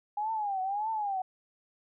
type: tone with vibrato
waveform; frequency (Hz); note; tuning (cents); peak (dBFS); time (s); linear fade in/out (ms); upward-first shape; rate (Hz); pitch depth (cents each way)
sine; 818; G#5; -26; -29; 0.17-1.22; 5; triangle; 1.7; 170
effects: none